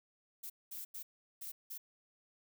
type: noise bursts at uneven times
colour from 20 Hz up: violet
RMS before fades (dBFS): -45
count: 5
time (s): 0.43-0.5 / 0.71-0.85 / 0.94-1.03 / 1.41-1.52 / 1.7-1.78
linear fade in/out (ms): 10
effects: none